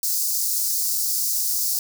white high-pass noise, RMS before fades -23 dBFS, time 0.03-1.79 s, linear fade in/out 2 ms, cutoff 4600 Hz, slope 48 dB/octave, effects none

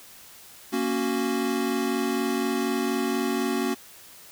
square chord, F# major, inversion first, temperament equal, 233.1 / 277.2 / 370 Hz, A#3 / C#4 / F#4, 0 / 0 / 0 cents, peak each -29 dBFS, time 0.72-3.75 s, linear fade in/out 20 ms, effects white hiss -48 dBFS RMS until 4.31 s

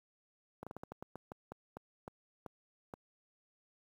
slowing click train, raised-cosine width 1 ms, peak -30 dBFS, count 14, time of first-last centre 0.63-2.938 s, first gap 36 ms, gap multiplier 1.24, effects high-pass 80 Hz 12 dB/octave + 10-bit

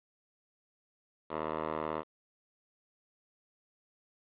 10% pulse tone with band-pass filter, 78.3 Hz, D#2, 11 cents sharp, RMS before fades -36 dBFS, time 1.29-2.04 s, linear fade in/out 50 ms, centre 810 Hz, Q 2.4, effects resampled to 8000 Hz + 9-bit

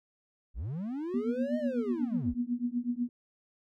triangle linear two-way sweep, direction up then down, 38.83 to 625 to 38.83 Hz, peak -31 dBFS, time 0.54-2.35 s, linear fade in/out 50 ms, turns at 1.58 s
sine tone with tremolo, 242.3 Hz, B3, 33 cents flat, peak -25 dBFS, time 1.14-3.09 s, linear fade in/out 2 ms, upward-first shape triangle, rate 8.1 Hz, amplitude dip 100%
effects none

